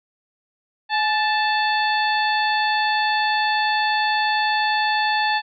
harmonic tone with a mistuned harmonic, 880 Hz, A5, in tune, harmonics 1 / 2 / 3 / 4 / 5, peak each -20 / -23 / -28 / -29 / -29 dBFS, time 0.89-5.42 s, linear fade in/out 50 ms, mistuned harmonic 1, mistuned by -63 cents, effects none

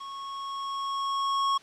square tone with level ramp, 1100 Hz, C#6, 14 cents flat, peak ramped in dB -38 to -23 dBFS, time 0-1.58 s, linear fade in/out 10 ms, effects white hiss -53 dBFS RMS until 1.62 s + low-pass 5000 Hz 12 dB/octave

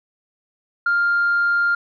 sine tone, 1400 Hz, F6, 4 cents sharp, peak -14 dBFS, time 0.86-1.75 s, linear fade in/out 5 ms, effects tanh soft clip ceiling -12 dBFS

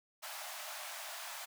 pink high-pass noise, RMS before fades -45 dBFS, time 0.22-1.46 s, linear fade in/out 20 ms, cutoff 600 Hz, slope 96 dB/octave, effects none

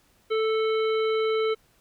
harmonic tone, 440 Hz, A4, in tune, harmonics 1 / 3 / 5 / 7 / 9, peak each -22 / -32 / -36 / -39 / -41 dBFS, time 0.3-1.55 s, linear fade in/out 20 ms, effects pink hiss -63 dBFS RMS until 1.8 s

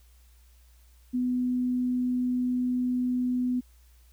sine tone, 249.6 Hz, B3, 19 cents sharp, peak -24 dBFS, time 1.13-3.61 s, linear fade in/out 20 ms, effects added 60 Hz sine -54 dBFS peak until 4.12 s + white hiss -65 dBFS RMS until 4.12 s

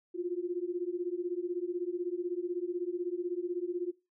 sine beating tone pair, 345.5 / 361.5 Hz, F4 / F#4, -19 / -40 cents, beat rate 16 Hz, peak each -35 / -35 dBFS, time 0.14-3.92 s, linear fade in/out 20 ms, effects noise-tail reverb RT60 0.3 s tail -23 dB re dry

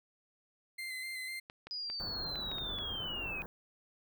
35% pulse tone with vibrato, 2067 Hz, C7, 22 cents flat, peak -37 dBFS, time 0.78-1.4 s, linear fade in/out 10 ms, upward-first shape square, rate 4 Hz, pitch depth 21 cents each way
clicks, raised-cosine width 0.3 ms, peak -30 dBFS, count 7, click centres 1.499 / 1.67 / 1.9 / 2.357 / 2.516 / 2.584 / 2.787 s
sine linear sweep, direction down, 4978 to 2476 Hz, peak -37 dBFS, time 1.71-3.42 s, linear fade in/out 0 ms
pink band-stop noise, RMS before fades -45 dBFS, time 2-3.46 s, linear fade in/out 0 ms, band 1700 to 16000 Hz, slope 96 dB/octave
effects none

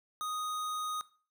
square tone, 1244.5 Hz, D#6, in tune, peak -35 dBFS, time 0.21-1.01 s, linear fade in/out 0 ms, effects noise-tail reverb RT60 0.4 s tail -18 dB re dry

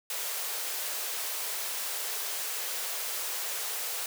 white high-pass noise, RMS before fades -34 dBFS, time 0.1-4.06 s, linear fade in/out 2 ms, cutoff 390 Hz, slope 48 dB/octave, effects none

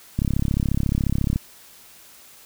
click train, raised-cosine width 5 ms, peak -9 dBFS, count 41, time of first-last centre 0.19-1.36 s, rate 34.2 Hz, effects white hiss -48 dBFS RMS until 2.45 s

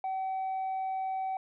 sine tone with tanh clipping, 762 Hz, G5, 49 cents flat, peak -31 dBFS, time 0.04-1.37 s, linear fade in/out 2 ms, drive 1 dB, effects none

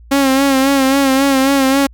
sawtooth tone with vibrato, 271.2 Hz, C#4, 38 cents flat, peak -6 dBFS, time 0.11-1.87 s, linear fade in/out 10 ms, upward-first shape sine, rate 3.7 Hz, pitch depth 50 cents each way, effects added 58 Hz sine -37 dBFS peak until 1.93 s

